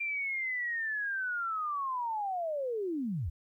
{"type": "linear sweep", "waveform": "sine", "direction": "down", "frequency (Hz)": [2384, 64.2], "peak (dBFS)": -31, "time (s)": [0, 3.3], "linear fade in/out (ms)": 10, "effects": ["12-bit"]}